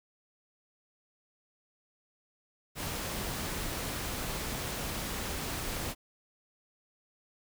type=noise; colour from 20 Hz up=pink; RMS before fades=-36 dBFS; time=2.75-5.95 s; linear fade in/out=50 ms; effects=none